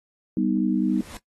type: chord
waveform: sine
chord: G augmented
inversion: none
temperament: equal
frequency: 196 / 246.9 / 311.1 Hz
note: G3 / B3 / D#4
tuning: 0 / 0 / 0 cents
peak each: -24 dBFS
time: 0.37-1.01 s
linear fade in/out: 2 ms
type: noise with exponential growth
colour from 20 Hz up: pink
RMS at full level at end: -38 dBFS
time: 0.61-1.17 s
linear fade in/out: 2 ms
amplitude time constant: 120 ms
effects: noise-tail reverb RT60 0.1 s tail -17 dB re dry + AAC 32 kbps